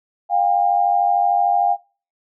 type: tone pair together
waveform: sine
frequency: 707 / 800.3 Hz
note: F5 / G5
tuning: +21 / +36 cents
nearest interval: major second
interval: 215 cents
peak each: -17 dBFS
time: 0.29-1.77 s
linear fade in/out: 50 ms
effects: noise-tail reverb RT60 0.4 s tail -24 dB re dry